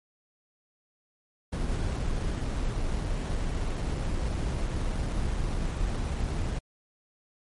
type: noise with sample-and-hold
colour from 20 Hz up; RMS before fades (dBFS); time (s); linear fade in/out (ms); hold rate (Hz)
brown; -29; 1.52-6.59; 10; 4900
effects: MP3 48 kbps